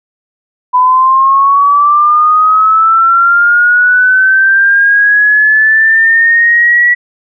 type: linear sweep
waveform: sine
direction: up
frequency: 995 to 1943 Hz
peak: -4 dBFS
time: 0.73-6.95 s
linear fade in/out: 20 ms
effects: none